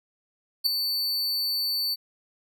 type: tone with ADSR envelope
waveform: 45% pulse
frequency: 4500 Hz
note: C#8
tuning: 25 cents sharp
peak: -16 dBFS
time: 0.64-1.96 s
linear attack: 24 ms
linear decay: 5 ms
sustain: -8 dB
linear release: 29 ms
effects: none